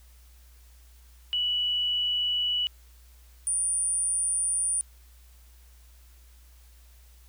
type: tone pair in turn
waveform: sine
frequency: 2949 / 9362 Hz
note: F#7 / D9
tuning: -6 / -7 cents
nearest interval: octave + minor sixth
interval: 1999 cents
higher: second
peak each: -24 dBFS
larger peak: neither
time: 1.33-2.67 / 3.47-4.81 s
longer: neither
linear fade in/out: 0 ms
effects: added 60 Hz sine -51 dBFS peak until 7.28 s + white hiss -61 dBFS RMS until 7.28 s